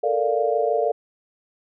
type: chord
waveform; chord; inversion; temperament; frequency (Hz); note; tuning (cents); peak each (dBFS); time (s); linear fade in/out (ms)
sine; Bb major seventh; third; equal; 440 / 466.2 / 587.3 / 698.5; A4 / Bb4 / D5 / F5; 0 / 0 / 0 / 0; -24; 0.03-0.92; 10
effects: none